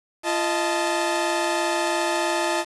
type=tone cluster; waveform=sawtooth; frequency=343 / 623 / 875 Hz; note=F4 / D#5 / A5; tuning=-31 / +2 / -10 cents; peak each=-22 dBFS; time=0.23-2.65 s; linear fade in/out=50 ms; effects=resampled to 24000 Hz + 7-bit